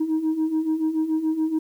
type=beating tone pair; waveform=sine; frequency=311.1 / 318.1 Hz; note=D#4 / D#4; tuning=0 / +38 cents; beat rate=7 Hz; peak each=-25 / -20 dBFS; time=0-1.59 s; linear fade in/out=10 ms; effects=tanh soft clip ceiling -17 dBFS + 9-bit